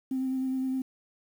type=tone with vibrato; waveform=sine; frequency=261.6 Hz; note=C4; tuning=in tune; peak=-26 dBFS; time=0.11-0.82 s; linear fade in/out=5 ms; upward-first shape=sine; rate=9.7 Hz; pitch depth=16 cents each way; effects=tanh soft clip ceiling -22 dBFS + 9-bit